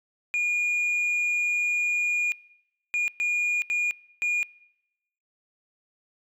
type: tone bursts at uneven times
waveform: sine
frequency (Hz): 2433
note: D#7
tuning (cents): -39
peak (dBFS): -20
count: 5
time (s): 0.34-2.32 / 2.94-3.08 / 3.2-3.62 / 3.7-3.91 / 4.22-4.43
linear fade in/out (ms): 0
effects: noise-tail reverb RT60 0.9 s tail -25 dB re dry + tanh soft clip ceiling -22 dBFS